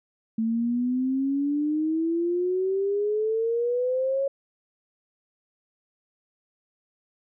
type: exponential sweep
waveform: sine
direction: up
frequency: 221.4 to 554.4 Hz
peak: -22 dBFS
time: 0.38-4.28 s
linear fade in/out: 5 ms
effects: none